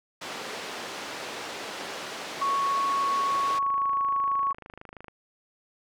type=band-pass noise; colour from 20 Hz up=pink; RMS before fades=-37 dBFS; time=0.21-3.59 s; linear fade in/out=10 ms; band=360 to 5400 Hz; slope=12 dB/octave
type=tone; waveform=sine; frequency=1108.7 Hz; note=C#6; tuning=in tune; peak=-23 dBFS; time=2.41-4.53 s; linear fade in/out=10 ms
type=click train; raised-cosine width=0.5 ms; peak=-28 dBFS; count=47; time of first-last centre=3.32-5.082 s; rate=26.1 Hz
effects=none